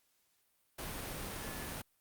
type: tone in noise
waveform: sine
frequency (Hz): 1723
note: A6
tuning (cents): -37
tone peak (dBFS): -51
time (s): 1.41-1.72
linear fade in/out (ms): 10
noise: pink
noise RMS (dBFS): -42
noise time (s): 0.78-1.82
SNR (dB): -12
effects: white hiss -75 dBFS RMS until 2 s + Opus 48 kbps